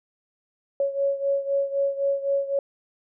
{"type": "beating tone pair", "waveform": "sine", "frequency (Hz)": [554.4, 558.3], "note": ["C#5", "C#5"], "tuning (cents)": [0, 12], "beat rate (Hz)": 3.9, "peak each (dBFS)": [-23, -27], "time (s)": [0.8, 2.59], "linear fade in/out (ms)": 2, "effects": []}